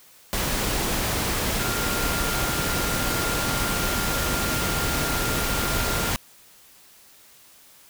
sine tone in noise, 1396.9 Hz, F6, in tune, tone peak -31 dBFS, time 1.6-6.1 s, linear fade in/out 0 ms, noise pink, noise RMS -25 dBFS, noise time 0.33-6.16 s, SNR -9 dB, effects white hiss -52 dBFS RMS until 7.89 s

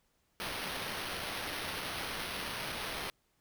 white noise with sample-and-hold, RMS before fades -39 dBFS, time 0.4-3.1 s, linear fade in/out 0 ms, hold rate 7350 Hz, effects pink hiss -75 dBFS RMS until 3.4 s

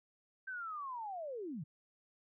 sine linear sweep, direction down, 1571 to 129.5 Hz, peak -40 dBFS, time 0.47-1.64 s, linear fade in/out 10 ms, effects none

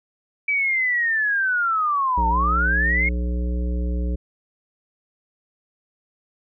sine linear two-way sweep, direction down then up, 2310 to 890 to 2178 Hz, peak -18 dBFS, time 0.48-3.09 s, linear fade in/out 5 ms, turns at 2.28 s
harmonic tone, 60.5 Hz, B1, 35 cents flat, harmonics 1 / 3 / 5 / 7 / 9, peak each -21 / -31 / -35 / -38 / -40 dBFS, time 2.17-4.16 s, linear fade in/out 10 ms
effects none

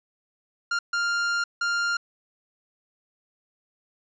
45% pulse tone bursts at uneven times, 1398 Hz, F6, 1 cent sharp, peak -23 dBFS, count 3, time 0.71-0.79 / 0.93-1.44 / 1.61-1.97 s, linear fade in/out 5 ms, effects resampled to 16000 Hz

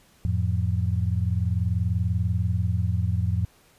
sine tone cluster, 87.8 / 108.2 / 174 Hz, F2 / A2 / F3, +10 / -29 / -6 cents, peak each -24 / -25 / -31 dBFS, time 0.25-3.45 s, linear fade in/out 0 ms, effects pink hiss -58 dBFS RMS until 3.78 s + resampled to 32000 Hz

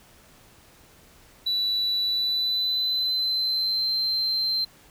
triangle tone with pitch glide, 3951 to 4121 Hz, B7 to C8, 0 to -27 cents, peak -20 dBFS, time 1.46-4.65 s, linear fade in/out 10 ms, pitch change +73 cents, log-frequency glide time 2.04-3.92 s, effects tanh soft clip ceiling -18 dBFS + pink hiss -54 dBFS RMS until 4.9 s

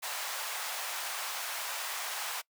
pink high-pass noise, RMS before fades -37 dBFS, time 0.02-2.42 s, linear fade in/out 20 ms, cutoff 740 Hz, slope 24 dB/octave, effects noise-tail reverb RT60 0.1 s tail -23 dB re dry

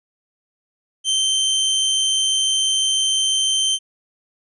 sawtooth tone, 3117 Hz, G7, 11 cents flat, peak -13 dBFS, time 1.04-3.79 s, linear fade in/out 50 ms, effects resampled to 24000 Hz

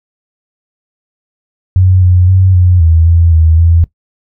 sine tone with pitch steps, 92.6 / 90.2 / 93.8 / 89.9 / 81.6 / 84 / 80.4 / 83.7 Hz, F#2 / F#2 / F#2 / F#2 / E2 / E2 / E2 / E2, +2 / -44 / +24 / -49 / -17 / +33 / -43 / +27 cents, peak -4 dBFS, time 1.76-3.84 s, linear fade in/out 0 ms, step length 260 ms, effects noise-tail reverb RT60 0.1 s tail -18 dB re dry

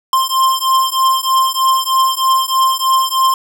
square beating tone pair, 1050 / 1053.2 Hz, C6 / C6, +6 / +11 cents, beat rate 3.2 Hz, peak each -15 dBFS, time 0.13-3.34 s, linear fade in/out 2 ms, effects none

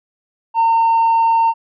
triangle tone with tanh clipping, 912 Hz, A#5, 38 cents flat, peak -11 dBFS, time 0.54-1.54 s, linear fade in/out 50 ms, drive 6 dB, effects none

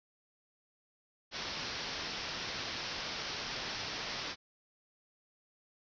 white low-pass noise, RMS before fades -40 dBFS, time 1.31-4.36 s, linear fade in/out 50 ms, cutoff 5700 Hz, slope 96 dB/octave, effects none

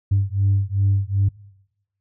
sine beating tone pair, 97.5 / 100.1 Hz, G2 / G2, -9 / +37 cents, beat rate 2.6 Hz, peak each -18 dBFS, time 0.11-1.29 s, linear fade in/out 10 ms, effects noise-tail reverb RT60 0.9 s tail -24 dB re dry + tanh soft clip ceiling -11 dBFS

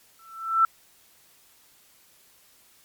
sine tone with exponential growth, 1333 Hz, E6, 19 cents sharp, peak -13 dBFS, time 0.19-0.65 s, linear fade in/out 2 ms, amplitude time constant 100 ms, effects white hiss -58 dBFS RMS until 2.84 s + MP3 96 kbps

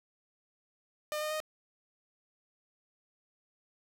sawtooth tone with pitch steps, 605 / 612 / 619.1 Hz, D#5 / D#5 / D#5, -49 / -29 / -9 cents, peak -29 dBFS, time 1.12-1.402 s, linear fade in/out 0 ms, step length 94 ms, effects none

